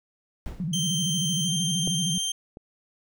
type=noise with exponential decay; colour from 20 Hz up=brown; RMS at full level=-32 dBFS; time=0.46-0.83 s; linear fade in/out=0 ms; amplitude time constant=80 ms
type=tone with vibrato; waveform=sine; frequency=167.3 Hz; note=E3; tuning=26 cents sharp; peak=-26 dBFS; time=0.6-2.18 s; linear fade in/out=0 ms; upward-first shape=square; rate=13 Hz; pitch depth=160 cents each way
type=tone with pitch glide; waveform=25% pulse; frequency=3136 to 3156 Hz; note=G7 to G7; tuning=0 to +11 cents; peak=-22 dBFS; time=0.73-2.32 s; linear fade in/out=5 ms; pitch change=+11 cents; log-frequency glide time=1.43-1.5 s
type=clicks; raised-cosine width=2 ms; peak=-18 / -28 dBFS; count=2; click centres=1.875 / 2.571 s
effects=none